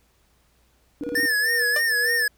sine tone bursts, 293.7 Hz, D4, in tune, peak -26 dBFS, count 5, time 1.01-1.256 s, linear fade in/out 0 ms, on 26 ms, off 29 ms
triangle tone with tremolo, 481.7 Hz, B4, 43 cents flat, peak -26 dBFS, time 1.02-2.28 s, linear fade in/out 10 ms, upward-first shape triangle, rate 2.1 Hz, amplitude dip 95%
square tone with vibrato, 1760 Hz, A6, in tune, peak -20 dBFS, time 1.15-2.28 s, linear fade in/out 5 ms, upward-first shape sine, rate 3.3 Hz, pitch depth 86 cents each way
sawtooth tone with exponential decay, 596 Hz, D5, 25 cents sharp, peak -19 dBFS, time 1.76-1.86 s, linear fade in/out 2 ms, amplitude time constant 20 ms
effects added 60 Hz sine -64 dBFS peak until 2.37 s + pink hiss -64 dBFS RMS until 2.37 s

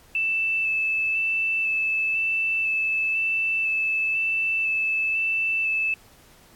sine tone with vibrato, 2637 Hz, E7, in tune, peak -21 dBFS, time 0.15-5.94 s, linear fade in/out 2 ms, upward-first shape square, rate 1 Hz, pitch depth 10 cents each way, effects pink hiss -54 dBFS RMS until 6.55 s + AAC 64 kbps

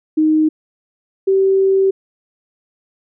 sine tone pair in turn, 311.1 / 386 Hz, D#4 / G4, 0 / -27 cents, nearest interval major third, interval 373 cents, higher second, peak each -10 dBFS, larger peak neither, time 0.17-0.49 / 1.27-1.91 s, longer second, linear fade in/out 10 ms, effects none

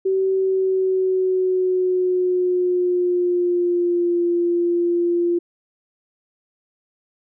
sine tone with pitch glide, 381.9 to 346.2 Hz, G4 to F4, -45 to -15 cents, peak -16 dBFS, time 0.05-5.39 s, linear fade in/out 10 ms, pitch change -170 cents, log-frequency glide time 0.33-4.24 s, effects none

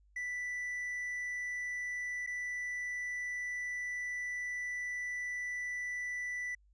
triangle tone with dropouts, 1975.5 Hz, B6, in tune, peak -34 dBFS, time 0.16-6.55 s, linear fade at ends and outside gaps 5 ms, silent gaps 2.265-2.272 s, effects added 50 Hz sine -63 dBFS peak until 6.73 s + resampled to 22050 Hz

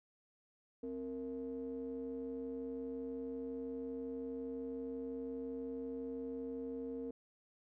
triangle ring-modulated tone, 99.8 Hz, G2, 32 cents sharp, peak -35 dBFS, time 0.83-7.11 s, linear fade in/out 5 ms, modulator 363 Hz, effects none

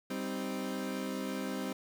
30% pulse chord, C minor, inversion second, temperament equal, 196 / 261.6 / 311.1 Hz, G3 / C4 / Eb4, 0 / 0 / 0 cents, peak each -36 / -35 / -40 dBFS, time 0.1-1.73 s, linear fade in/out 5 ms, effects 10-bit

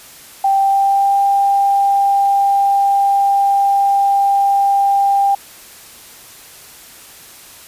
sine tone with pitch glide, 784 to 795.4 Hz, G5 to G5, 0 to +25 cents, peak -10 dBFS, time 0.44-5.35 s, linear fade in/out 5 ms, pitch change +25 cents, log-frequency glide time 0.58-1.17 s, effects white hiss -39 dBFS RMS until 7.67 s + resampled to 32000 Hz

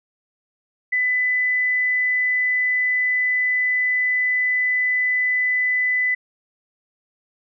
sine tone, 2000 Hz, B6, 21 cents sharp, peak -17 dBFS, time 0.92-6.15 s, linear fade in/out 10 ms, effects none

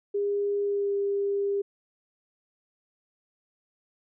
sine tone with pitch glide, 405.5 to 400.6 Hz, G#4 to G4, -41 to +38 cents, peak -24 dBFS, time 0.14-1.62 s, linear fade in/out 10 ms, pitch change -21 cents, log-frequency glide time 0.62-0.95 s, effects none

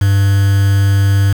triangle tone with quantisation, 99 Hz, G2, 18 cents sharp, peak -6 dBFS, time 0.01-1.33 s, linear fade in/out 5 ms, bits 4, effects none

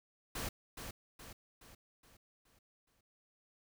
pink noise with echo, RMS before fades -40 dBFS, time 0.35-0.49 s, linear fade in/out 5 ms, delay 420 ms, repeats 6, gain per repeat -6 dB, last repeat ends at 3.01 s, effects none

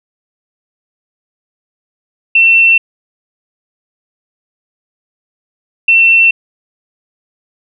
sine tone pair in turn, 2696 / 2696 Hz, E7 / E7, +38 / +38 cents, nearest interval unison, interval 0 cents, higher neither, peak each -4 dBFS, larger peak neither, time 2.35-2.78 / 5.88-6.31 s, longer neither, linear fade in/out 5 ms, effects none

